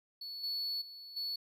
triangle tone with level steps, 4420 Hz, C#8, 6 cents flat, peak -40 / -33 / -46 / -34 dBFS, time 0.21-1.36 s, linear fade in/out 5 ms, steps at 0.43 / 0.81 / 1.16 s, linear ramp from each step 10 ms, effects none

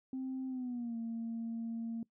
sine tone with pitch glide, 261.6 to 229.1 Hz, C4 to A#3, 0 to -30 cents, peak -35 dBFS, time 0.13-2.03 s, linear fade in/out 2 ms, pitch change -230 cents, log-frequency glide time 0.48-0.97 s, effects noise-tail reverb RT60 0.1 s tail -22 dB re dry + tanh soft clip ceiling -33 dBFS

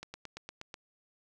slowing click train, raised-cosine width 0.2 ms, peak -25 dBFS, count 7, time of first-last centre 0.03-0.742 s, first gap 110 ms, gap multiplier 1.03, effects none

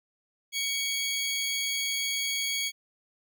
25% pulse tone pair together, 2246 / 3306 Hz, C#7 / G#7, +22 / -9 cents, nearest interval perfect fifth, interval 669 cents, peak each -27 dBFS, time 0.52-2.72 s, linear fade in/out 50 ms, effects none

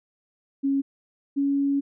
sine tone pair in turn, 275.3 / 279.6 Hz, C#4 / C#4, -12 / +15 cents, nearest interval unison, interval 27 cents, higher second, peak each -20 dBFS, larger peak neither, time 0.63-0.82 / 1.36-1.81 s, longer second, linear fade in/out 20 ms, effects none

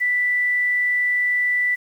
sine tone, 1975.5 Hz, B6, in tune, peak -17 dBFS, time 0-1.76 s, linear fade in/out 20 ms, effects 8-bit

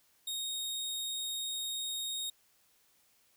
sawtooth tone, 3729 Hz, A#7, in tune, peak -32 dBFS, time 0.27-2.3 s, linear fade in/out 5 ms, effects white hiss -69 dBFS RMS until 3.36 s

